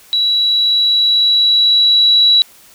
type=tone with level ramp; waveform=sine; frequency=3914 Hz; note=B7; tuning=16 cents flat; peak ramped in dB=-11 to -6 dBFS; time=0.13-2.42 s; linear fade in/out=0 ms; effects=white hiss -44 dBFS RMS until 2.74 s

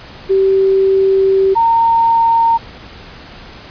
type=tone pair in turn; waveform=sine; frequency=386 / 918.1 Hz; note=G4 / A#5; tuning=-27 / -27 cents; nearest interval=octave + minor third; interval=1500 cents; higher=second; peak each=-8 dBFS; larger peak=neither; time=0.29-1.55 / 1.55-2.58 s; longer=first; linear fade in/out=20 ms; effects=pink hiss -35 dBFS RMS until 3.7 s + resampled to 11025 Hz

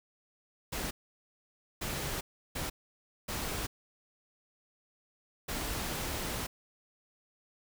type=noise bursts at uneven times; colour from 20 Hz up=pink; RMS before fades=-36 dBFS; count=5; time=0.72-0.91 / 1.81-2.21 / 2.55-2.7 / 3.28-3.67 / 5.48-6.47 s; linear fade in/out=10 ms; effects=none

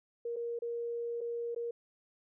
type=tone with dropouts; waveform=sine; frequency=470.4 Hz; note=A#4; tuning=16 cents sharp; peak=-34 dBFS; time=0.25-1.71 s; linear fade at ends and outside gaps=5 ms; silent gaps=0.361-0.365 / 0.59-0.62 / 1.208-1.212 / 1.548-1.561 s; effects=none

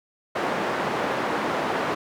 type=band-pass noise; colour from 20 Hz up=white; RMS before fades=-26 dBFS; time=0.35-1.95 s; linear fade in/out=10 ms; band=200 to 1100 Hz; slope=12 dB/octave; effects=none

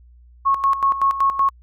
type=tone with tremolo; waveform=sine; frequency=1096 Hz; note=C#6; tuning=20 cents flat; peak=-13 dBFS; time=0.45-1.5 s; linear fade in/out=20 ms; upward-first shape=square; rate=5.3 Hz; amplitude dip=70%; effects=added 60 Hz sine -45 dBFS peak until 1.62 s

